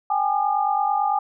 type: tone cluster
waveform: sine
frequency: 788 / 837 / 1208 Hz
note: G5 / G#5 / D6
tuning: +9 / +13 / +48 cents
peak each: -23 / -21 / -27 dBFS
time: 0.1-1.19 s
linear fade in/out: 5 ms
effects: none